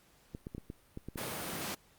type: clicks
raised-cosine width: 3 ms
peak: -28 dBFS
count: 8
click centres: 0.349 / 0.469 / 0.549 / 0.581 / 0.701 / 0.974 / 1.086 / 1.158 s
type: high-pass noise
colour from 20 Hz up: pink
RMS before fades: -39 dBFS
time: 1.17-1.75 s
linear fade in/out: 10 ms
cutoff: 150 Hz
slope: 12 dB/octave
effects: pink hiss -65 dBFS RMS until 1.98 s + Opus 48 kbps